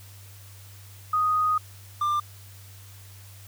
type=tone pair in turn; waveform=sine / triangle; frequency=1244.5 / 1191.6 Hz; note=D#6 / D6; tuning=0 / +25 cents; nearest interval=minor second; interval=75 cents; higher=first; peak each=-20 dBFS; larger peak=neither; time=1.13-1.58 / 2.01-2.2 s; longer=first; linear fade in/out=5 ms; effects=added 98 Hz sine -45 dBFS peak until 3.47 s + white hiss -51 dBFS RMS until 3.47 s